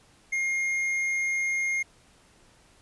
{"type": "tone with tanh clipping", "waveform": "sine", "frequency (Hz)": 2132, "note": "C7", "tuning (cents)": 32, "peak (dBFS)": -26, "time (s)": [0.32, 1.83], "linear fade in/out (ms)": 10, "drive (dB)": 7, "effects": ["pink hiss -59 dBFS RMS until 2.81 s", "resampled to 24000 Hz"]}